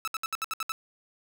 sawtooth tone bursts, 1309 Hz, E6, 13 cents flat, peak -25 dBFS, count 8, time 0.05-0.72 s, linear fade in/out 0 ms, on 26 ms, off 66 ms, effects none

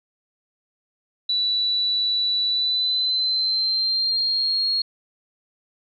sine tone with pitch glide, 3951 to 4284 Hz, B7 to C8, 0 to +40 cents, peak -19 dBFS, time 1.29-4.82 s, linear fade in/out 5 ms, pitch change +140 cents, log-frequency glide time 2.47-4.68 s, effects none

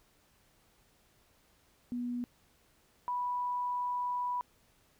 sine tone pair in turn, 243.4 / 983.8 Hz, B3 / B5, -25 / -7 cents, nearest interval 2 octaves, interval 2418 cents, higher second, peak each -33 / -31 dBFS, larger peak second, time 1.92-2.24 / 3.08-4.41 s, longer second, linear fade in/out 0 ms, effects pink hiss -68 dBFS RMS until 4.99 s

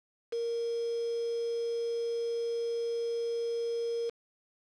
sine tone with quantisation, 466.2 Hz, A#4, in tune, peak -30 dBFS, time 0.32-4.1 s, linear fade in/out 10 ms, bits 7, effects low-pass 5000 Hz 12 dB/octave

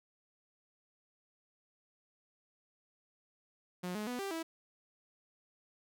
sawtooth tone with pitch steps, 179.7 / 211.6 / 246.8 / 393.4 / 326.6 Hz, F3 / G#3 / B3 / G4 / E4, +50 / +33 / -1 / +6 / -16 cents, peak -33 dBFS, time 3.83-4.43 s, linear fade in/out 10 ms, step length 120 ms, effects none

